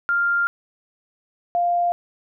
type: tone pair in turn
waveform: sine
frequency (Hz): 1396.9 / 698.5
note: F6 / F5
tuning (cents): 0 / 0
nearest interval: octave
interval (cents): 1200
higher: first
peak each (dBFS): -17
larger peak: neither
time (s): 0.09-0.47 / 1.55-1.92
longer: first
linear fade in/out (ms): 0
effects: none